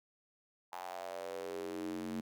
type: tone with high-pass filter sweep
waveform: square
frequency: 45.01 Hz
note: F#1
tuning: 47 cents flat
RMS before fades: -42 dBFS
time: 0.72-2.21 s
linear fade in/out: 10 ms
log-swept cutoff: 870 to 230 Hz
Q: 4.9
effects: none